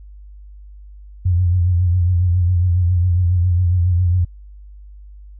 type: tone with vibrato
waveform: sine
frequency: 88.9 Hz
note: F2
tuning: 31 cents sharp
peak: -12 dBFS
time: 1.25-4.25 s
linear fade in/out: 10 ms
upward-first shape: triangle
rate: 7.3 Hz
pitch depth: 78 cents each way
effects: added 50 Hz sine -36 dBFS peak until 5.39 s